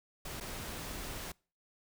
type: noise with dropouts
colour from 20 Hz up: pink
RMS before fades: -42 dBFS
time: 0.25-1.32 s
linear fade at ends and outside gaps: 5 ms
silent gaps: 0.402-0.408 s
effects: noise-tail reverb RT60 0.4 s tail -26 dB re dry